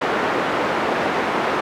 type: band-pass noise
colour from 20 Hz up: pink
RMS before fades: -21 dBFS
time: 0.01-1.61 s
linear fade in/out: 10 ms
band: 340 to 1700 Hz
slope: 12 dB/octave
effects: none